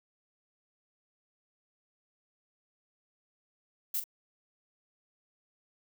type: noise with echo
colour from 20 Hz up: violet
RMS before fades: -32 dBFS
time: 3.94-4 s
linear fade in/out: 5 ms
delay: 41 ms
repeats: 1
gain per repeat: -10 dB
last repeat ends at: 4.041 s
effects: none